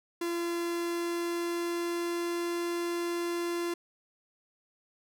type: tone with pitch glide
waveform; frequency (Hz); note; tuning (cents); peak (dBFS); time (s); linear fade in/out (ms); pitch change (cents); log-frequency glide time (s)
45% pulse; 342.3 to 344.5; F4 to F4; -35 to -24; -30; 0.21-3.74; 5; +11; 0.55-2.62
effects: none